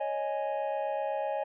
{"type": "chord", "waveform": "triangle", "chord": "C# suspended second", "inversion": "none", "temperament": "equal", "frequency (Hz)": [554.4, 622.3, 830.6], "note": ["C#5", "D#5", "G#5"], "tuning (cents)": [0, 0, 0], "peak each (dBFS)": [-32, -32, -32], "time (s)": [0, 1.44], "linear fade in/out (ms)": 10, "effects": ["resampled to 8000 Hz"]}